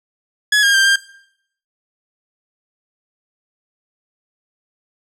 sawtooth tone with pitch steps, 1689 / 1617 / 1580 / 1595 Hz, G#6 / G#6 / G6 / G6, +29 / -47 / +13 / +30 cents, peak -7 dBFS, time 0.52-0.96 s, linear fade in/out 5 ms, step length 110 ms, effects noise-tail reverb RT60 0.7 s tail -19 dB re dry + low-pass 9000 Hz 12 dB/octave

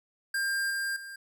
square tone with level steps, 1598 Hz, G6, 33 cents sharp, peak -28 / -30 / -41 dBFS, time 0.34-1.16 s, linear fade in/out 5 ms, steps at 0.7 / 0.96 s, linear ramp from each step 5 ms, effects none

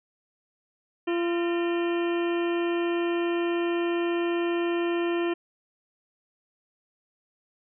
harmonic tone with a mistuned harmonic, 343.4 Hz, F4, 29 cents flat, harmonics 1 / 2 / 3 / 4 / 5 / 7 / 8 / 9, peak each -24 / -36 / -38 / -41 / -39 / -41 / -42 / -43 dBFS, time 1.07-5.34 s, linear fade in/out 10 ms, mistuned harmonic 5, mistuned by +89 cents, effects none

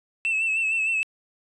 triangle tone with vibrato, 2637 Hz, E7, in tune, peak -19 dBFS, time 0.25-1.03 s, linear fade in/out 0 ms, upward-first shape sine, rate 6.5 Hz, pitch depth 45 cents each way, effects tanh soft clip ceiling -16 dBFS + resampled to 22050 Hz

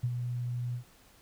sine tone with ADSR envelope, 122.1 Hz, B2, 19 cents flat, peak -25 dBFS, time 0.03-0.84 s, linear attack 11 ms, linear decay 53 ms, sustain -6 dB, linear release 100 ms, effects pink hiss -60 dBFS RMS until 1.21 s

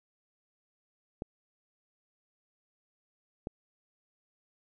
clicks, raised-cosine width 2 ms, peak -22 dBFS, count 2, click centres 1.221 / 3.471 s, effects none

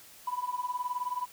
sine tone with tremolo, 990 Hz, B5, 4 cents sharp, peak -26 dBFS, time 0.27-1.26 s, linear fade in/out 5 ms, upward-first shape triangle, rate 19 Hz, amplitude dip 95%, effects tanh soft clip ceiling -22 dBFS + white hiss -53 dBFS RMS until 1.32 s

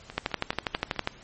two click trains, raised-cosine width 0.3 ms, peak -22 / -9 dBFS, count 5 / 12, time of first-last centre 0.1-0.962 / 0.18-1.074 s, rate 4.64 / 12.3 Hz, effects pink hiss -51 dBFS RMS until 1.23 s + MP3 32 kbps

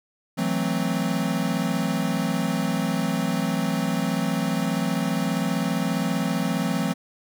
square chord, F# half-diminished seventh, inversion third, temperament equal, 164.81 / 185 / 220 / 261.6 Hz, E3 / F#3 / A3 / C4, 0 / 0 / 0 / 0 cents, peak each -29 / -28 / -29 / -29 dBFS, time 0.37-6.94 s, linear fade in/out 20 ms, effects none

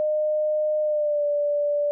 sine tone with pitch glide, 610 to 584.1 Hz, D#5 to D5, -34 to -10 cents, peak -20 dBFS, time 0-1.91 s, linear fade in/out 0 ms, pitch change -76 cents, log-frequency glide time 0.81-1.25 s, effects none

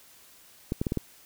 clicks, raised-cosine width 3 ms, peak -14 dBFS, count 5, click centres 0.721 / 0.815 / 0.868 / 0.921 / 0.973 s, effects white hiss -55 dBFS RMS until 1.25 s

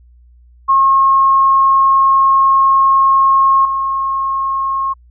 sine tone with level steps, 1081 Hz, C#6, 44 cents flat, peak -7 / -14 dBFS, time 0.68-4.94 s, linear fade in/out 20 ms, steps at 3.65 s, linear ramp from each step 2 ms, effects added 60 Hz sine -42 dBFS peak until 5.1 s

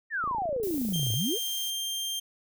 sine exponential two-way sweep, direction down then up, 1881 to 103.83 to 533 Hz, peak -27 dBFS, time 0.1-1.39 s, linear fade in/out 50 ms, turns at 1.13 s
click train, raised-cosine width 2 ms, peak -29 dBFS, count 26, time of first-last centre 0.24-1.139 s, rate 27.8 Hz
violet noise, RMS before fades -39 dBFS, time 0.63-1.7 s, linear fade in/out 0 ms
sawtooth tone, 3178 Hz, G7, 23 cents sharp, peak -27 dBFS, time 0.93-2.2 s, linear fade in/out 10 ms
effects none

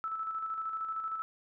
sine tone with tremolo, 1313 Hz, E6, 7 cents flat, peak -32 dBFS, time 0.04-1.22 s, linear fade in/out 0 ms, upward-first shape square, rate 13 Hz, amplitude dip 40%, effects none

